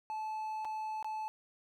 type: tone with dropouts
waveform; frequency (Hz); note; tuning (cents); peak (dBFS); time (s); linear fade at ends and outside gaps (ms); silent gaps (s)
triangle; 868; A5; -24; -34; 0.1-1.28; 0; 0.647-0.652 / 1.027-1.045
effects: none